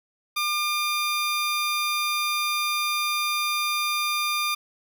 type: tone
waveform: 15% pulse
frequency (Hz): 1200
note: D6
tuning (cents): +37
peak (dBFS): -17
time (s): 0.36-4.55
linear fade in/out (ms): 10
effects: none